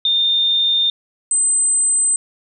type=tone pair in turn; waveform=sine; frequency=3623 / 8133 Hz; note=A7 / B8; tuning=+50 / +50 cents; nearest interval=octave + major second; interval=1400 cents; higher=second; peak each=-13 dBFS; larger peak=neither; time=0.05-0.9 / 1.31-2.16 s; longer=neither; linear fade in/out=2 ms; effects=none